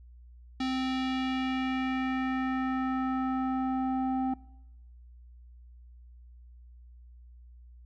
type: tone with low-pass filter sweep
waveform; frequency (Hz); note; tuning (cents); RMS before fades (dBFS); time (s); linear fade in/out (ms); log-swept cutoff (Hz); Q
square; 260.5; C4; -7; -30; 0.6-4.34; 5; 4200 to 780; 1.9
effects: noise-tail reverb RT60 0.8 s tail -21 dB re dry + added 60 Hz sine -49 dBFS peak until 7.85 s